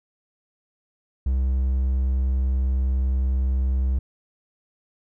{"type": "tone", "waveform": "triangle", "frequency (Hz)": 65.1, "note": "C2", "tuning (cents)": -8, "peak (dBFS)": -17, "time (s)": [1.26, 3.99], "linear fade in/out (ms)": 5, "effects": []}